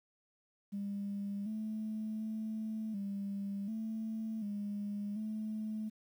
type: tone with pitch steps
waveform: sine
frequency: 201 / 216.8 / 218.6 / 199.3 / 220.8 / 204.7 / 216.1 Hz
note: G3 / A3 / A3 / G3 / A3 / G#3 / A3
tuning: +44 / -25 / -11 / +29 / +6 / -25 / -31 cents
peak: -35 dBFS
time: 0.72-5.9 s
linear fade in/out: 20 ms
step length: 740 ms
effects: tanh soft clip ceiling -32 dBFS + 11-bit